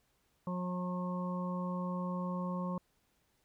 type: harmonic tone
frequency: 180 Hz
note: F#3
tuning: 47 cents flat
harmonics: 1 / 2 / 3 / 5 / 6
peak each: -35 / -50 / -43 / -47 / -43 dBFS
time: 0.47-2.78 s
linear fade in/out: 2 ms
effects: pink hiss -75 dBFS RMS until 3.44 s